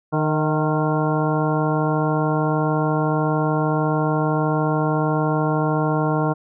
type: harmonic tone with a mistuned harmonic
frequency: 153.6 Hz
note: D#3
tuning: 22 cents flat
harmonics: 1 / 2 / 3 / 4 / 5 / 6 / 7 / 9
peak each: -21 / -24 / -26 / -27 / -28 / -29 / -29 / -31 dBFS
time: 0.12-6.34 s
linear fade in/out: 20 ms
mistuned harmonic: 4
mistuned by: +41 cents
effects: none

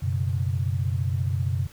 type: chord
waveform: sine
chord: F# suspended fourth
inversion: none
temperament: equal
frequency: 92.5 / 123.47 / 138.59 Hz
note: F#2 / B2 / C#3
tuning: 0 / 0 / 0 cents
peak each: -25 / -27 / -30 dBFS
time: 0.02-1.67 s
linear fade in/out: 10 ms
effects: pink hiss -51 dBFS RMS until 1.72 s

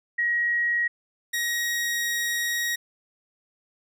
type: tone pair in turn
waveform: sine / sawtooth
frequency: 1898 / 1890.1 Hz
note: A#6 / A#6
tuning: +31 / +23 cents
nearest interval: unison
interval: 8 cents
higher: first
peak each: -21 dBFS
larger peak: neither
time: 0.18-0.88 / 1.33-2.76 s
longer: second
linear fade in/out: 10 ms
effects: none

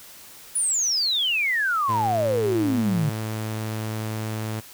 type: exponential sweep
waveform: sine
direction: down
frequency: 10160 to 140 Hz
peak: -20 dBFS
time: 0.55-3.1 s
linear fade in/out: 10 ms
type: tone with pitch glide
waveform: sawtooth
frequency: 110 to 109.24 Hz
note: A2 to A2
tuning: 0 to -12 cents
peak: -23 dBFS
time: 1.88-4.61 s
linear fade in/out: 20 ms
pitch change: -12 cents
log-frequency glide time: 2.51-2.87 s
effects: white hiss -45 dBFS RMS until 4.73 s

